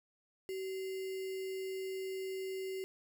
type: tone with sample-and-hold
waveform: sine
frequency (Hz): 380.5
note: F#4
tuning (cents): +48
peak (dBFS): -37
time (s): 0.49-2.84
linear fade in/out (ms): 0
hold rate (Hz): 2450
effects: none